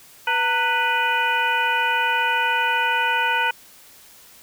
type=harmonic tone with a mistuned harmonic; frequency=493.9 Hz; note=B4; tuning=in tune; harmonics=1 / 2 / 3 / 4 / 5 / 6; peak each=-33 / -22 / -22 / -31 / -25 / -29 dBFS; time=0.27-3.51 s; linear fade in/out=5 ms; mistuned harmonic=2; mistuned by=-130 cents; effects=white hiss -48 dBFS RMS until 4.42 s